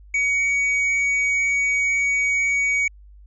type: tone with hard clipping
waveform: triangle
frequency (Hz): 2251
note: C#7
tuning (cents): +26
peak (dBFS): -19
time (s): 0.14-2.88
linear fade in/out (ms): 5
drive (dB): 7
effects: added 50 Hz sine -43 dBFS peak until 3.26 s + resampled to 22050 Hz